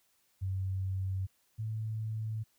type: tone pair in turn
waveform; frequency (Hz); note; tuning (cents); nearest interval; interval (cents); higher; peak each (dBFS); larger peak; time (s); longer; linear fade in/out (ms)
sine; 95.1 / 109.73; F#2 / A2; +48 / -4; major second; 248; second; -31 / -33; first; 0.41-1.27 / 1.58-2.44; neither; 20
effects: white hiss -72 dBFS RMS until 2.58 s